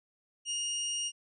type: tone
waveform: 20% pulse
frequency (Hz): 2850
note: F7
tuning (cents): +34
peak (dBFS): -27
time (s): 0.45-1.12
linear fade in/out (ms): 50
effects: resampled to 22050 Hz